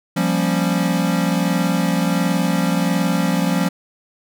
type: chord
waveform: square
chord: G half-diminished seventh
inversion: third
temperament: equal with one note detuned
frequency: 174.61 / 196 / 233.1 / 274.8 Hz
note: F3 / G3 / Bb3 / Db4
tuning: 0 / 0 / 0 / -15 cents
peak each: -20 / -23 / -26 / -24 dBFS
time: 0.16-3.69 s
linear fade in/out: 10 ms
effects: none